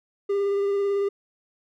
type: tone with vibrato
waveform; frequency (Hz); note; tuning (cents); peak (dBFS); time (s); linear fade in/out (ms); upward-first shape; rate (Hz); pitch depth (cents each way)
triangle; 400; G4; +35; -19; 0.29-1.09; 10; sine; 18; 17
effects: none